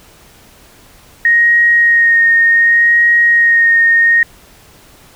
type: tone with vibrato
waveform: sine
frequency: 1864.7 Hz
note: A#6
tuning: in tune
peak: -6 dBFS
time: 1.25-4.23 s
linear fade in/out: 2 ms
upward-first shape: sine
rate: 0.67 Hz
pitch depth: 18 cents each way
effects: pink hiss -43 dBFS RMS until 5.15 s